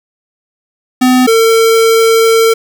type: tone pair in turn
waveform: square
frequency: 253.7 / 452 Hz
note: B3 / A4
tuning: +47 / +47 cents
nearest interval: minor seventh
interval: 1000 cents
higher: second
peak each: -6 dBFS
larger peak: neither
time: 1.01-1.27 / 1.27-2.54 s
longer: second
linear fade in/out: 10 ms
effects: 8-bit